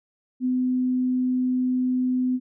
sine tone, 253.5 Hz, B3, 45 cents sharp, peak -20 dBFS, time 0.4-2.4 s, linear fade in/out 50 ms, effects none

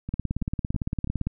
two click trains, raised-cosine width 5 ms, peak -14 / -20 dBFS, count 21 / 4, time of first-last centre 0.14-1.27 / 0.09-1.074 s, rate 17.7 / 3.05 Hz, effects none

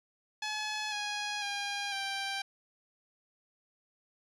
10% pulse tone with pitch steps, 853 / 830.2 / 807.9 / 786.3 Hz, G#5 / G#5 / G#5 / G5, +46 / -1 / -48 / +5 cents, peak -25 dBFS, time 0.42-2.42 s, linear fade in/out 5 ms, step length 500 ms, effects resampled to 22050 Hz

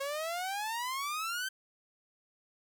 sawtooth exponential sweep, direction up, 542 to 1568 Hz, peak -30 dBFS, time 0-1.49 s, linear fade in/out 10 ms, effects none

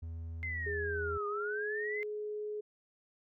triangle tone, 82.41 Hz, E2, in tune, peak -37 dBFS, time 0.02-1.18 s, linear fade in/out 10 ms
sine linear two-way sweep, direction down then up, 2093 to 1209 to 2093 Hz, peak -36 dBFS, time 0.43-2.03 s, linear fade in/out 0 ms, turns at 1.27 s
sine tone with pitch glide, 411.5 to 421.4 Hz, G#4 to G#4, -16 to +25 cents, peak -36 dBFS, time 0.66-2.61 s, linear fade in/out 10 ms, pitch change +41 cents, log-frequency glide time 1.29-1.6 s
effects none

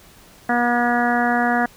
harmonic tone, 240.6 Hz, B3, 45 cents flat, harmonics 1 / 2 / 3 / 4 / 5 / 6 / 7 / 8, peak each -21 / -28 / -20 / -29 / -29 / -26 / -24 / -30 dBFS, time 0.49-1.66 s, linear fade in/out 5 ms, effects pink hiss -48 dBFS RMS until 1.76 s

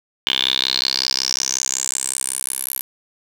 10% pulse tone with band-pass filter sweep, 65.41 Hz, C2, in tune, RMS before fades -22 dBFS, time 0.27-2.81 s, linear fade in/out 0 ms, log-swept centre 3200 to 12000 Hz, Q 8.5, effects 7-bit

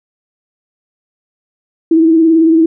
sine tone with vibrato, 324.9 Hz, E4, 25 cents flat, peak -5 dBFS, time 1.91-2.66 s, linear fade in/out 5 ms, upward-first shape sine, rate 18 Hz, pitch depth 40 cents each way, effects none

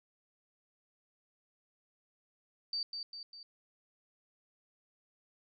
sine tone with echo, 4620 Hz, D8, 29 cents flat, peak -33 dBFS, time 2.73-2.83 s, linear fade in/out 2 ms, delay 200 ms, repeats 3, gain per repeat -5 dB, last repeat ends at 3.43 s, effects none

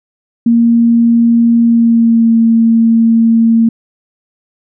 sine tone with pitch glide, 233.1 to 228 Hz, A#3 to A#3, 0 to -38 cents, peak -5 dBFS, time 0.46-3.69 s, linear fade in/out 5 ms, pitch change -38 cents, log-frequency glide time 1.62-2.35 s, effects none

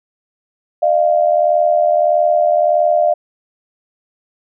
sine tone pair together, 609.4 / 691 Hz, D#5 / F5, -36 / -19 cents, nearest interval major second, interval 217 cents, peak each -13 dBFS, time 0.82-3.14 s, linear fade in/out 10 ms, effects none

